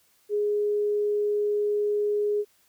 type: tone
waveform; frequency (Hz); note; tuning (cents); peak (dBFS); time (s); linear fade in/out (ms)
sine; 415.3; G#4; 0; -22; 0.29-2.45; 50
effects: white hiss -64 dBFS RMS until 2.68 s